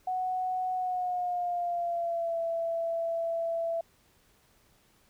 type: tone with pitch glide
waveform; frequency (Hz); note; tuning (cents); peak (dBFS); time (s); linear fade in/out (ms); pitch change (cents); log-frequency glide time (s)
sine; 740 to 666.9; F#5 to E5; 0 to +20; -28; 0.07-3.81; 5; -180; 0.74-2.39
effects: pink hiss -65 dBFS RMS until 5.09 s